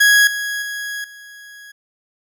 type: tone with level steps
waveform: 40% pulse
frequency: 1661.2 Hz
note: G#6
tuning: in tune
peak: -8 / -20 / -23 / -36 dBFS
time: 0-1.72 s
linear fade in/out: 10 ms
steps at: 0.27 / 0.62 / 1.04 s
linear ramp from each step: 2 ms
effects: none